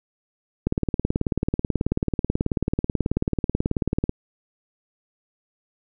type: click train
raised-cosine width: 3 ms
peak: -8 dBFS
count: 64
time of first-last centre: 0.67-4.094 s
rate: 18.4 Hz
effects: none